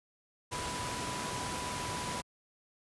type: tone in noise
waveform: sine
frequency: 987.8 Hz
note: B5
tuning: in tune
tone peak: -40 dBFS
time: 0.51-2.22 s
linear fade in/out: 20 ms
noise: pink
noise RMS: -37 dBFS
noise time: 0.51-2.22 s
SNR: -6 dB
effects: high-pass 80 Hz 12 dB/octave + resampled to 24000 Hz